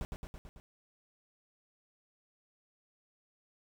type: noise with echo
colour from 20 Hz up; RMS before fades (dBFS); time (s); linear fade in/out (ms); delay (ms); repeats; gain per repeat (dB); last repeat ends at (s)
brown; -37; 0.01-0.05; 0; 110; 5; -3; 0.6
effects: none